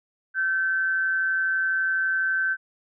sine tone with amplitude modulation, 1542 Hz, G6, 29 cents flat, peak -19 dBFS, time 0.34-2.57 s, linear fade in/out 50 ms, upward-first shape sine, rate 172 Hz, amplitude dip 45%, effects none

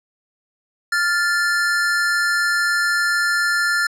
square tone pair together, 1399 / 1752 Hz, F6 / A6, +3 / -8 cents, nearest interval major third, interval 389 cents, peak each -20 dBFS, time 0.92-3.87 s, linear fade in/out 5 ms, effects low-pass 9000 Hz 12 dB/octave

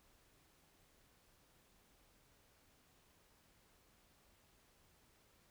silence, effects pink hiss -71 dBFS RMS until 5.5 s

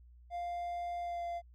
triangle tone with pitch glide, 698.5 to 690.5 Hz, F5 to F5, 0 to -20 cents, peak -34 dBFS, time 0.3-1.42 s, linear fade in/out 50 ms, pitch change -20 cents, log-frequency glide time 1.01-1.24 s, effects added 60 Hz sine -55 dBFS peak until 1.54 s

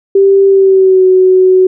sine tone with pitch glide, 392 to 372.4 Hz, G4 to F#4, 0 to +11 cents, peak -3 dBFS, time 0.15-1.67 s, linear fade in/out 5 ms, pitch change -89 cents, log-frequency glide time 0.47-1.05 s, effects none

